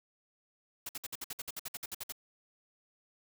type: noise bursts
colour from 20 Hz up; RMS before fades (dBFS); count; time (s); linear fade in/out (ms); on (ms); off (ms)
white; -40; 15; 0.86-2.123; 5; 31; 57
effects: none